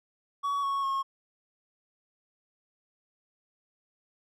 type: tone with pitch steps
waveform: triangle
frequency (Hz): 1128 / 1106.7 / 1085.8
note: C#6 / C#6 / C#6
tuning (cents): +30 / -3 / -36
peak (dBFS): -25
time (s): 0.43-1.03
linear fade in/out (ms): 20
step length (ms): 200
effects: none